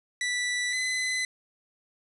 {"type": "tone pair in turn", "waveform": "sawtooth", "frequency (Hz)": [1969, 2019], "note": ["B6", "B6"], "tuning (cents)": [-6, 38], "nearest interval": "unison", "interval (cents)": 44, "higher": "second", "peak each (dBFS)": -23, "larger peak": "neither", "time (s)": [[0.21, 0.73], [0.73, 1.25]], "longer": "neither", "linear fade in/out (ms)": 2, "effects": ["resampled to 24000 Hz", "9-bit"]}